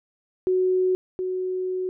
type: tone pair in turn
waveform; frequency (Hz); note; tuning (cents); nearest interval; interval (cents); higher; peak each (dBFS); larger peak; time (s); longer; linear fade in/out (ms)
sine; 370 / 370; F#4 / F#4; 0 / 0; unison; 0; neither; -18 / -24; first; 0.47-0.95 / 1.19-1.89; second; 0
effects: none